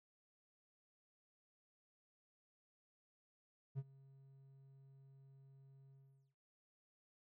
triangle tone with ADSR envelope, 135.8 Hz, C#3, 35 cents flat, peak -36 dBFS, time 3.75-6.35 s, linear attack 34 ms, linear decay 44 ms, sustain -23 dB, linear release 430 ms, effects none

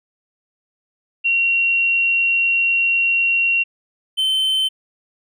sine / triangle tone pair in turn, 2744 / 3080 Hz, F7 / G7, -31 / -31 cents, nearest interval major second, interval 200 cents, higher second, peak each -14 dBFS, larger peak neither, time 1.24-3.64 / 4.17-4.69 s, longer first, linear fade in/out 20 ms, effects none

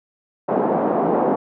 white band-pass noise, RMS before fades -19 dBFS, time 0.48-1.36 s, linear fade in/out 10 ms, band 190 to 810 Hz, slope 24 dB/octave, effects none

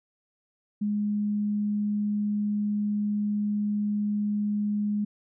sine tone, 207.7 Hz, G#3, in tune, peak -24 dBFS, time 0.81-5.05 s, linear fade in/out 10 ms, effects none

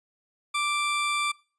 20% pulse tone, 1174.7 Hz, D6, in tune, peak -20 dBFS, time 0.54-1.32 s, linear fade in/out 10 ms, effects noise-tail reverb RT60 0.4 s tail -23 dB re dry + resampled to 22050 Hz

